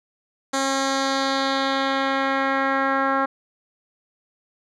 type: tone with low-pass filter sweep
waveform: 10% pulse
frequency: 270.6 Hz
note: C#4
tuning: 42 cents flat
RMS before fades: -22 dBFS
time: 0.53-3.26 s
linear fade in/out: 10 ms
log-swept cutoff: 7400 to 1400 Hz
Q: 1.8
effects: none

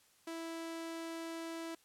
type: tone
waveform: sawtooth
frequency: 329.6 Hz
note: E4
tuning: in tune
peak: -37 dBFS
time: 0.27-1.75 s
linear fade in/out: 5 ms
effects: white hiss -68 dBFS RMS until 1.84 s + low-pass 12000 Hz 12 dB/octave

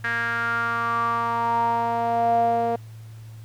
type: tone with band-pass filter sweep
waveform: sawtooth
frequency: 233.1 Hz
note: A#3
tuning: in tune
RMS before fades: -23 dBFS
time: 0.04-2.76 s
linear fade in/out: 5 ms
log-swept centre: 1700 to 600 Hz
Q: 7
effects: added 111 Hz sine -38 dBFS peak until 3.44 s + pink hiss -55 dBFS RMS until 3.44 s

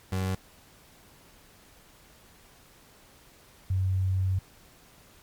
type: tone pair in turn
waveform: 30% pulse / sine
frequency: 94.1 / 94.1 Hz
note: F#2 / F#2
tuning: +30 / +30 cents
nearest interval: unison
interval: 0 cents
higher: neither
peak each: -24 / -23 dBFS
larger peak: second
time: 0.12-0.35 / 3.7-4.39 s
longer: second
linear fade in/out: 5 ms
effects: pink hiss -56 dBFS RMS until 5.22 s + MP3 96 kbps

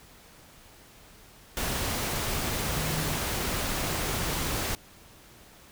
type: tone in noise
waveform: sine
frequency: 155.56 Hz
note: D#3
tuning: in tune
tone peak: -33 dBFS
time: 2.76-3.16 s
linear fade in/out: 0 ms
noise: pink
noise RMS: -30 dBFS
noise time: 1.57-4.75 s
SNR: -6 dB
effects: pink hiss -53 dBFS RMS until 5.71 s

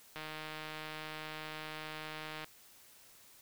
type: click train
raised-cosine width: 0.3 ms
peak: -27 dBFS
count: 355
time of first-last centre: 0.16-2.444 s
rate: 155 Hz
effects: white hiss -60 dBFS RMS until 3.41 s

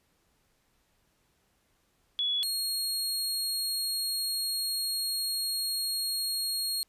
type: tone pair in turn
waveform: sine / sawtooth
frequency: 3389 / 4283 Hz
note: G#7 / C8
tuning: +34 / +40 cents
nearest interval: major third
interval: 406 cents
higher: second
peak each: -26 dBFS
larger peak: neither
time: 2.19-2.43 / 2.43-6.83 s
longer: second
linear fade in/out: 0 ms
effects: pink hiss -71 dBFS RMS until 6.88 s + resampled to 32000 Hz

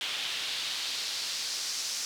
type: noise with band-pass filter sweep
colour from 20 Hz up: pink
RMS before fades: -34 dBFS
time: 0.01-2.05 s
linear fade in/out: 0 ms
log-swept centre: 3200 to 5700 Hz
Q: 2.2
effects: none

